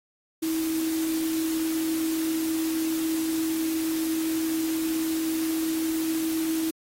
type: tone in noise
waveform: sine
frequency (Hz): 321.8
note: E4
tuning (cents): -42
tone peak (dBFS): -24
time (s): 0.42-6.71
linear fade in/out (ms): 10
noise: white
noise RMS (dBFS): -36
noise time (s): 0.42-6.71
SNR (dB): +9
effects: AAC 48 kbps